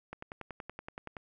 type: click train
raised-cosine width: 0.5 ms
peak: -26 dBFS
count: 12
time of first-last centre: 0.13-1.168 s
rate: 10.6 Hz
effects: none